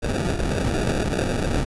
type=noise with sample-and-hold; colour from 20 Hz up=pink; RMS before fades=-23 dBFS; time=0.02-1.65 s; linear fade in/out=20 ms; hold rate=1050 Hz; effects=resampled to 24000 Hz